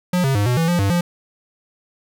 square tone with pitch steps, 179.6 / 135 / 102.4 / 123.6 / 164.8 / 174.7 / 98.8 / 174.4 Hz, F3 / C#3 / G#2 / B2 / E3 / F3 / G2 / F3, +49 / -45 / -24 / +2 / 0 / +1 / +14 / -2 cents, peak -16 dBFS, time 0.13-1.01 s, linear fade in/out 5 ms, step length 110 ms, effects none

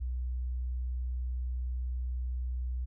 sine tone, 62.1 Hz, B1, 10 cents sharp, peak -31 dBFS, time 0-2.86 s, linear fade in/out 20 ms, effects none

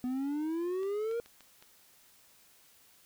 triangle exponential sweep, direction up, 246.9 to 475.3 Hz, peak -29 dBFS, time 0.04-1.2 s, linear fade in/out 0 ms
clicks, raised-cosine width 0.2 ms, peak -36 dBFS, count 5, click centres 0.832 / 1.113 / 1.26 / 1.407 / 1.625 s
effects white hiss -62 dBFS RMS until 3.05 s

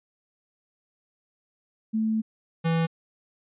sine / square tone pair in turn, 220 / 164.52 Hz, A3 / E3, 0 / -3 cents, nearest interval perfect fourth, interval 503 cents, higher first, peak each -22 dBFS, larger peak neither, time 1.93-2.22 / 2.64-2.87 s, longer first, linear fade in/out 20 ms, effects resampled to 8000 Hz

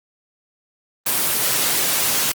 white high-pass noise, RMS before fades -19 dBFS, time 1.06-2.32 s, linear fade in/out 5 ms, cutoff 100 Hz, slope 48 dB/octave, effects Opus 24 kbps

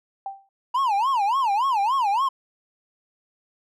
sine tone with exponential decay, 784 Hz, G5, in tune, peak -25 dBFS, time 0.26-0.49 s, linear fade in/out 2 ms, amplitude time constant 48 ms
triangle tone with vibrato, 932.3 Hz, A#5, in tune, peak -17 dBFS, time 0.74-2.29 s, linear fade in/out 10 ms, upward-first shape sine, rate 3.5 Hz, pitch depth 290 cents each way
effects none

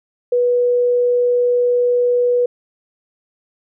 sine tone, 488.6 Hz, B4, 19 cents flat, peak -12 dBFS, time 0.32-2.46 s, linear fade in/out 5 ms, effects none

